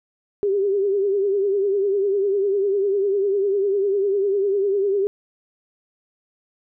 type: tone with vibrato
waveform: sine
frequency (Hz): 397.4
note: G4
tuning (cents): +24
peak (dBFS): -17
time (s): 0.43-5.07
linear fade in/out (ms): 0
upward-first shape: triangle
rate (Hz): 10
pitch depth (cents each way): 82
effects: none